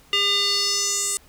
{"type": "tone with band-pass filter sweep", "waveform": "square", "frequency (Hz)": 402.6, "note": "G4", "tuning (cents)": 46, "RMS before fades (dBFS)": -22, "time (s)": [0.13, 1.17], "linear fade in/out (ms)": 0, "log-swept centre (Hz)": [3000, 8400], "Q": 4.1, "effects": ["pink hiss -53 dBFS RMS until 1.28 s"]}